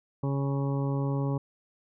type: harmonic tone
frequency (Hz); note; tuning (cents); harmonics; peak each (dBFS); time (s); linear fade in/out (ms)
138.59; C#3; 0; 1 / 2 / 3 / 4 / 6 / 7 / 8; -27 / -33 / -37 / -39 / -43 / -44 / -45; 0.23-1.38; 5
effects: none